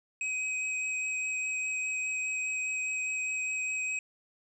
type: tone with vibrato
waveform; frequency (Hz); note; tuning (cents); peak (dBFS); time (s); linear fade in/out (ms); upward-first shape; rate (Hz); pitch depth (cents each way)
square; 2528; D#7; +27; -31; 0.21-3.99; 2; sine; 4.9; 9
effects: resampled to 22050 Hz